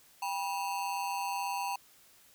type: ring-modulated tone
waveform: square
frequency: 886 Hz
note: A5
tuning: 12 cents sharp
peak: -30 dBFS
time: 0.22-1.76 s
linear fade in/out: 5 ms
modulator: 89.1 Hz
effects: white hiss -61 dBFS RMS until 2.34 s